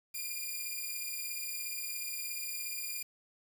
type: beating tone pair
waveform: 5% pulse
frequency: 2400 / 2417 Hz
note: D7 / D7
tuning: +37 / +49 cents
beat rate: 17 Hz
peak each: -30 dBFS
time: 0.14-3.03 s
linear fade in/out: 10 ms
effects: 9-bit